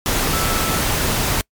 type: tone in noise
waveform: sine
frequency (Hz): 1318.5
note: E6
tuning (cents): 0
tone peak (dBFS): -25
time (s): 0.33-0.79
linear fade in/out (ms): 0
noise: pink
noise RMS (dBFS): -19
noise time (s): 0.06-1.41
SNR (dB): -9
effects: noise-tail reverb RT60 0.1 s tail -26 dB re dry + MP3 96 kbps